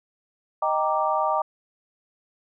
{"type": "chord", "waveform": "sine", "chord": "Eb major seventh", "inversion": "none", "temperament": "equal", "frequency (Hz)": [622.3, 784, 932.3, 1174.7], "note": ["Eb5", "G5", "Bb5", "D6"], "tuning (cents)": [0, 0, 0, 0], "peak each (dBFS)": -26, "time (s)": [0.62, 1.42], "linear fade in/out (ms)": 5, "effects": []}